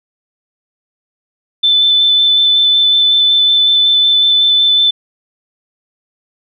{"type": "tone with vibrato", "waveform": "sine", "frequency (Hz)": 3520, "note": "A7", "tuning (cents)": 0, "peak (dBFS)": -7, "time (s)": [1.63, 4.91], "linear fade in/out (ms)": 10, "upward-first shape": "square", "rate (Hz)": 5.4, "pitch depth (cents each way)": 8, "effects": []}